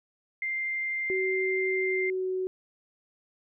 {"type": "tone", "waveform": "sine", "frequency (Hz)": 2096, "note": "C7", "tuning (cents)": 2, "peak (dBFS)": -28, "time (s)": [0.42, 2.1], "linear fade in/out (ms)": 2}
{"type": "tone with pitch glide", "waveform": "sine", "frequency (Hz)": [377.6, 372.8], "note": ["F#4", "F#4"], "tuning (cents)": [35, 13], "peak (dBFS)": -27, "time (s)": [1.1, 2.47], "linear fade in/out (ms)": 0, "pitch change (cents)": -22, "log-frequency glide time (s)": [1.73, 2.26]}
{"effects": []}